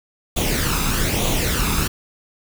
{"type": "noise with flanger", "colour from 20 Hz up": "pink", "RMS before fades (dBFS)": -20, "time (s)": [0.36, 1.88], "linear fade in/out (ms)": 10, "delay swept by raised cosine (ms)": [0.29, 0.81], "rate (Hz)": 1.1, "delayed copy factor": 0.6, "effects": []}